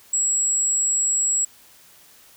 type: tone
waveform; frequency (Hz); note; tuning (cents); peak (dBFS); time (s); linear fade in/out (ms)
sine; 7730; B8; -38; -18; 0.13-1.45; 5
effects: white hiss -51 dBFS RMS until 2.36 s